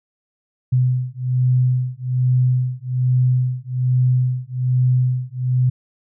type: beating tone pair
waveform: sine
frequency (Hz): 126 / 127.2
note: B2 / C3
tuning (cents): +35 / -48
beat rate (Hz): 1.2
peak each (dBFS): -18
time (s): 0.72-5.7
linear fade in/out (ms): 10
effects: none